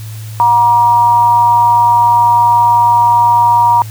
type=tone with amplitude modulation; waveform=sine; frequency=950 Hz; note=A#5; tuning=33 cents sharp; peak=-3 dBFS; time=0.4-3.82 s; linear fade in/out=0 ms; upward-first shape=sine; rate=226 Hz; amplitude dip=50%; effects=added 109 Hz sine -23 dBFS peak until 3.9 s + white hiss -36 dBFS RMS until 3.9 s